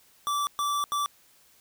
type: tone bursts at uneven times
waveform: square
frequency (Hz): 1162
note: D6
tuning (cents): -19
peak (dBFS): -26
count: 3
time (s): 0.27-0.47 / 0.59-0.84 / 0.92-1.06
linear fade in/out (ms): 0
effects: white hiss -60 dBFS RMS until 1.6 s